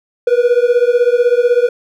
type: beating tone pair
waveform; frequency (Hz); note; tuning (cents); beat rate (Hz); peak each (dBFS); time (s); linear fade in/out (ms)
triangle; 477 / 493; A#4 / B4; +40 / -3; 16; -10; 0.27-1.69; 5
effects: none